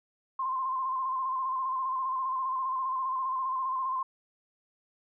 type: tone with vibrato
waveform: sine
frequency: 1046.5 Hz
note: C6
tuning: in tune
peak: -28 dBFS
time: 0.39-4.03 s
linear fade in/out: 5 ms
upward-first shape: square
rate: 15 Hz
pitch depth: 34 cents each way
effects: none